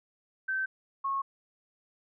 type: tone pair in turn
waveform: sine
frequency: 1546 / 1093.2 Hz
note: G6 / C#6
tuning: -24 / -24 cents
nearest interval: tritone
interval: 600 cents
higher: first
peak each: -28 dBFS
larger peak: neither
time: 0.48-0.66 / 1.04-1.22 s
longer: neither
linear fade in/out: 10 ms
effects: none